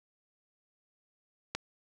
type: click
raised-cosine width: 0.2 ms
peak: -15 dBFS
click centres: 1.55 s
effects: none